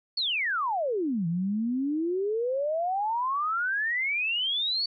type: exponential two-way sweep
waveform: sine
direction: down then up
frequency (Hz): 4545 to 162.6 to 4545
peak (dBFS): -25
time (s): 0.17-4.86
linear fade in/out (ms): 5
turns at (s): 1.27
effects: none